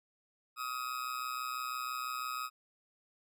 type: tone with amplitude modulation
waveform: 40% pulse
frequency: 1263 Hz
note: D#6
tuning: 26 cents sharp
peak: -32 dBFS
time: 0.56-2.5 s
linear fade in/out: 50 ms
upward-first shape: sine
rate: 126 Hz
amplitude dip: 75%
effects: none